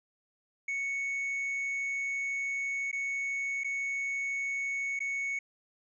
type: tone with dropouts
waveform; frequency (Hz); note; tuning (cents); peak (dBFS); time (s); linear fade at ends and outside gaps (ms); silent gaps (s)
triangle; 2217; C#7; 0; -29; 0.68-5.39; 5; 2.915-2.928 / 3.636-3.644 / 4.992-5.003
effects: resampled to 22050 Hz